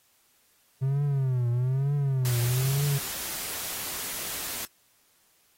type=tone with vibrato; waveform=triangle; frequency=131.2 Hz; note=C3; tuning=5 cents sharp; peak=-21 dBFS; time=0.81-2.99 s; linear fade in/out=20 ms; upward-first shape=triangle; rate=1.1 Hz; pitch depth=180 cents each way
type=noise; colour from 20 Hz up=white; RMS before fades=-34 dBFS; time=2.25-4.65 s; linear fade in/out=0 ms
effects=white hiss -65 dBFS RMS until 5.57 s + AAC 48 kbps